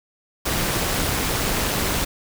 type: noise with amplitude modulation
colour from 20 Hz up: pink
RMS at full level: -20 dBFS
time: 0.45-2.05 s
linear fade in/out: 10 ms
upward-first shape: sine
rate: 212 Hz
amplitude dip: 60%
effects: none